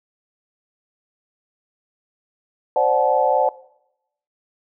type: chord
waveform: sine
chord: D dominant seventh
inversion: third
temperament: equal with one note detuned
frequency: 523.3 / 587.3 / 740 / 864.9 Hz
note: C5 / D5 / F#5 / A5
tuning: 0 / 0 / 0 / -30 cents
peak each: -20 dBFS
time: 2.76-3.49 s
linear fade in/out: 2 ms
effects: noise-tail reverb RT60 0.8 s tail -20 dB re dry